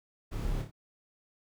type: noise with echo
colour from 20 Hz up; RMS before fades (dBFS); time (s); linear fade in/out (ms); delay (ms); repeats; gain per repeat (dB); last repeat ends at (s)
brown; -35; 0.31-0.63; 20; 28; 3; -5; 0.714
effects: none